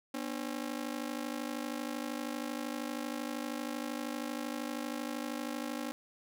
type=ring-modulated tone; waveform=sawtooth; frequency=270 Hz; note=C#4; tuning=45 cents flat; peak=-29 dBFS; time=0.14-5.92 s; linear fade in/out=0 ms; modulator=26.4 Hz; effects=none